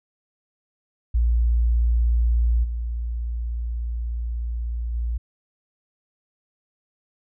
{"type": "tone with level steps", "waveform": "sine", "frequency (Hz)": 58.27, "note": "A#1", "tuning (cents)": 0, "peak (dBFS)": [-16, -24, -22], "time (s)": [1.14, 5.18], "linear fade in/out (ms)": 10, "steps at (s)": [2.63, 4.93], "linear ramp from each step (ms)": 20, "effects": []}